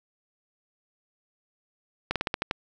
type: slowing click train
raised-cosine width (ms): 0.3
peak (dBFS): -10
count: 7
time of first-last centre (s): 2.11-2.511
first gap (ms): 47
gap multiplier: 1.14
effects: none